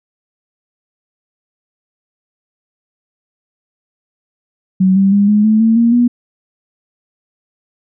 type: tone with pitch steps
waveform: sine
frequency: 188 / 194.85 / 202 / 209.3 / 217 / 224.9 / 233.1 / 241.6 Hz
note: F#3 / G3 / G#3 / G#3 / A3 / A3 / A#3 / B3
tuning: +28 / -10 / -48 / +14 / -24 / +38 / 0 / -38 cents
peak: -7 dBFS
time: 4.8-6.08 s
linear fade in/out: 10 ms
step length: 160 ms
effects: none